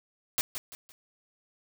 white noise with echo, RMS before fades -27 dBFS, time 0.38-0.41 s, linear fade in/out 0 ms, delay 170 ms, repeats 3, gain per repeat -9 dB, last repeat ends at 0.92 s, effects none

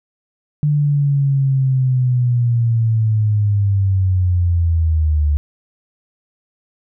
sine linear sweep, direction down, 149 to 72.7 Hz, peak -12 dBFS, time 0.63-5.37 s, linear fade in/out 0 ms, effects none

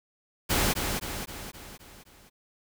pink noise with echo, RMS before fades -25 dBFS, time 0.49-0.74 s, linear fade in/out 20 ms, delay 260 ms, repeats 6, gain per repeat -5 dB, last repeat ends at 2.3 s, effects none

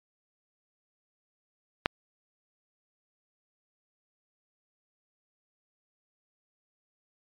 click, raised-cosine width 0.3 ms, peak -5 dBFS, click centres 1.859 s, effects low-pass 4000 Hz 12 dB/octave + MP3 64 kbps

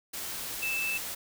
sine tone in noise, 2637 Hz, E7, in tune, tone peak -29 dBFS, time 0.62-0.98 s, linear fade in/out 10 ms, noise white, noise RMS -37 dBFS, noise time 0.13-1.15 s, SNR +5 dB, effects none

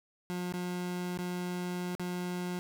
30% pulse tone with dropouts, 178.8 Hz, F3, 41 cents sharp, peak -31 dBFS, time 0.3-2.59 s, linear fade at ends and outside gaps 0 ms, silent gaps 0.524-0.538 / 1.174-1.189 / 1.951-1.996 s, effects none

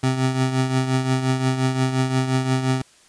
25% pulse tone with tremolo, 130.5 Hz, C3, 4 cents flat, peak -12 dBFS, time 0.03-2.82 s, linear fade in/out 5 ms, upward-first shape triangle, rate 5.7 Hz, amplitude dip 65%, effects white hiss -53 dBFS RMS until 3.08 s + resampled to 22050 Hz

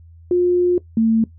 sine tone pair in turn, 355.9 / 224.2 Hz, F4 / A3, +33 / +33 cents, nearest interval minor sixth, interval 800 cents, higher first, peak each -12 dBFS, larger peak neither, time 0.31-0.78 / 0.97-1.24 s, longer first, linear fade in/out 2 ms, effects noise-tail reverb RT60 0.1 s tail -18 dB re dry + added 83 Hz sine -41 dBFS peak until 1.38 s

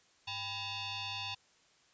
sine tone with frequency modulation, 100 Hz, G2, 35 cents sharp, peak -37 dBFS, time 0.27-1.35 s, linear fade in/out 10 ms, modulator 895 Hz, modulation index 4.9, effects white hiss -67 dBFS RMS until 1.93 s + resampled to 16000 Hz

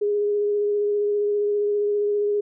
sine tone with vibrato, 412.7 Hz, G#4, 11 cents flat, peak -19 dBFS, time 0.01-2.41 s, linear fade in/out 10 ms, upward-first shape sine, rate 15 Hz, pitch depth 14 cents each way, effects none

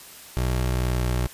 25% pulse tone with pitch glide, 62.5 to 61.57 Hz, B1 to B1, +21 to -5 cents, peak -18 dBFS, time 0.37-1.27 s, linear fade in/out 0 ms, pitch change -26 cents, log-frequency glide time 0.68-1 s, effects white hiss -44 dBFS RMS until 1.33 s + resampled to 32000 Hz

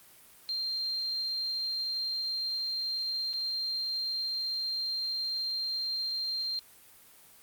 sine tone with dropouts, 4177 Hz, C8, 4 cents flat, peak -30 dBFS, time 0.49-6.59 s, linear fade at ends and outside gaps 0 ms, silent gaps 3.332-3.336 s, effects white hiss -56 dBFS RMS until 7.42 s + Opus 32 kbps

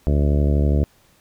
harmonic tone, 72.3 Hz, D2, 27 cents flat, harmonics 1 / 2 / 3 / 4 / 5 / 6 / 7 / 8 / 9, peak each -16 / -22 / -26 / -28 / -30 / -32 / -33 / -34 / -35 dBFS, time 0.07-0.84 s, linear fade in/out 0 ms, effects pink hiss -57 dBFS RMS until 1.2 s

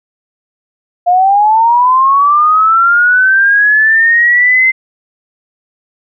sine linear sweep, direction up, 698 to 2079 Hz, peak -5 dBFS, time 1.06-4.72 s, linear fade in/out 20 ms, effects none

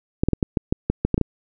clicks, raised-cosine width 3 ms, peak -5 dBFS, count 11, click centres 0.235 / 0.286 / 0.333 / 0.428 / 0.572 / 0.725 / 0.9 / 1.05 / 1.143 / 1.179 / 1.213 s, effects none

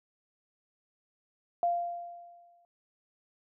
sine tone with exponential decay, 694 Hz, F5, 11 cents flat, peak -23 dBFS, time 1.63-2.65 s, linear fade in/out 1 ms, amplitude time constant 220 ms, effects none

